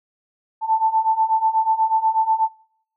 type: beating tone pair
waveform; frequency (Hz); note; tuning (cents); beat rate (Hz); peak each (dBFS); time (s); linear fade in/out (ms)
sine; 880 / 888.2; A5 / A5; 0 / +16; 8.2; -20 / -18; 0.61-2.49; 50
effects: noise-tail reverb RT60 0.7 s tail -24 dB re dry